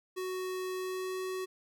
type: tone with pitch glide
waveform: square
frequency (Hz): 371 to 373.6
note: F#4 to F#4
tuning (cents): +5 to +17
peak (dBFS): -35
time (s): 0.16-1.46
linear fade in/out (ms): 20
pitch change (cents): +12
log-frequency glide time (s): 0.73-1.19
effects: none